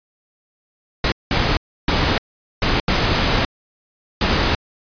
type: noise bursts at uneven times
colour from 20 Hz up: pink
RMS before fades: -17 dBFS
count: 6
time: 1.04-1.12 / 1.31-1.57 / 1.88-2.18 / 2.62-2.8 / 2.88-3.45 / 4.21-4.55 s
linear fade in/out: 2 ms
effects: resampled to 11025 Hz